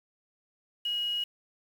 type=tone with quantisation; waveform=sine; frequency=2897 Hz; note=F#7; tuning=37 cents flat; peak=-28 dBFS; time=0.85-1.24 s; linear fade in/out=5 ms; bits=8; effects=none

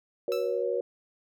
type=chord; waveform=sine; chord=F# suspended fourth; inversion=none; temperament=equal with one note detuned; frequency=370 / 481.2 / 554.4 Hz; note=F#4 / B4 / C#5; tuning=0 / -45 / 0 cents; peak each=-32 / -29 / -31 dBFS; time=0.28-0.81 s; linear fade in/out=2 ms
type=tone with exponential decay; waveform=15% pulse; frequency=1318.5 Hz; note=E6; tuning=in tune; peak=-28 dBFS; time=0.32-0.63 s; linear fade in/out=0 ms; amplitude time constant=67 ms
effects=none

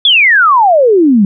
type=exponential sweep; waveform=sine; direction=down; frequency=3520 to 189.6 Hz; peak=-4 dBFS; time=0.05-1.25 s; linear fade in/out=2 ms; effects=none

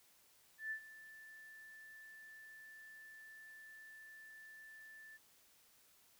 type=tone with ADSR envelope; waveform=sine; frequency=1760 Hz; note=A6; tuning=in tune; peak=-38 dBFS; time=0.58-5.18 s; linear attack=130 ms; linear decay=85 ms; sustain=-16 dB; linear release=22 ms; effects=white hiss -69 dBFS RMS until 6.19 s

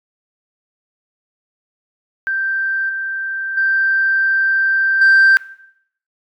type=tone with level steps; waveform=sine; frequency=1568 Hz; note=G6; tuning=in tune; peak=-16 / -20 / -12 / -5 dBFS; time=2.27-5.37 s; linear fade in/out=0 ms; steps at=2.89 / 3.57 / 5.01 s; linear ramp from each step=5 ms; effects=noise-tail reverb RT60 0.7 s tail -19 dB re dry + tanh soft clip ceiling -5 dBFS

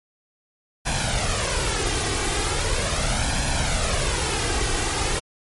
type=noise with flanger; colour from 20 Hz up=pink; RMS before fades=-23 dBFS; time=0.85-5.2 s; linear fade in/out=20 ms; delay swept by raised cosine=1.2 to 2.6 ms; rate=0.39 Hz; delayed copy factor=+0.6; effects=MP3 48 kbps

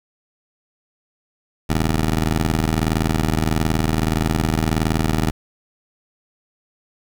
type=ring-modulated tone; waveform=15% pulse; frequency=79 Hz; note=D#2; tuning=27 cents sharp; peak=-8 dBFS; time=1.69-5.31 s; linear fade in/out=5 ms; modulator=28.7 Hz; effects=8-bit

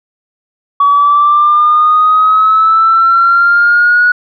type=exponential sweep; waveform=sine; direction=up; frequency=1132 to 1465 Hz; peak=-4 dBFS; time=0.8-4.12 s; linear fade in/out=5 ms; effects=tanh soft clip ceiling 0 dBFS

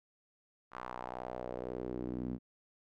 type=tone with band-pass filter sweep; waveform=sawtooth; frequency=62 Hz; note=B1; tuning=7 cents sharp; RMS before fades=-41 dBFS; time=0.71-2.39 s; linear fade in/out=50 ms; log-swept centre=1200 to 230 Hz; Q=2.5; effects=none

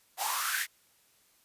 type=noise with high-pass filter sweep; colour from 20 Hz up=white; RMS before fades=-31 dBFS; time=0.17-0.67 s; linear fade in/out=50 ms; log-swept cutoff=720 to 2000 Hz; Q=7; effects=white hiss -66 dBFS RMS until 1.44 s + resampled to 32000 Hz

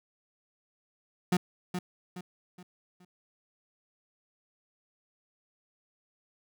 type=tone with echo; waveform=35% pulse; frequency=180 Hz; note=F#3; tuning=47 cents flat; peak=-21 dBFS; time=1.32-1.37 s; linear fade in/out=5 ms; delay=420 ms; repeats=4; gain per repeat=-8 dB; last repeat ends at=3.05 s; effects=none

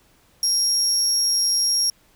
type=tone with amplitude modulation; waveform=35% pulse; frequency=5588 Hz; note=F8; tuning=in tune; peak=-13 dBFS; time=0.43-1.9 s; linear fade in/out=2 ms; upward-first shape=sine; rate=189 Hz; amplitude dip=45%; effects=pink hiss -58 dBFS RMS until 2.15 s

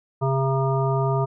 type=harmonic tone; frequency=134.5 Hz; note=C3; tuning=48 cents sharp; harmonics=1 / 3 / 5 / 7 / 9; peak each=-21 / -26 / -28 / -29 / -31 dBFS; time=0.21-1.26 s; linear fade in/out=20 ms; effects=none

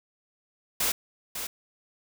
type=noise with echo; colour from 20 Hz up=white; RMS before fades=-26 dBFS; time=0.8-0.92 s; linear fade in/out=5 ms; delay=550 ms; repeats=1; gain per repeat=-8 dB; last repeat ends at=1.47 s; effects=none

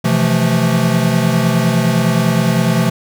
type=chord; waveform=square; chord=F major seventh; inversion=second; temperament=equal with one note detuned; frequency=128.34 / 164.81 / 174.61 / 220 Hz; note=C3 / E3 / F3 / A3; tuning=-33 / 0 / 0 / 0 cents; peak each=-18 dBFS; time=0.04-2.9 s; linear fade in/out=10 ms; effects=none

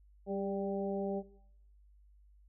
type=harmonic tone with a mistuned harmonic; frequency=196 Hz; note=G3; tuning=in tune; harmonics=1 / 2 / 3 / 4; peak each=-38 / -37 / -39 / -44 dBFS; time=0.26-1.23 s; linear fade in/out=50 ms; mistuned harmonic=2; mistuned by=+27 cents; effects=noise-tail reverb RT60 0.7 s tail -17 dB re dry + added 50 Hz sine -59 dBFS peak until 2.48 s

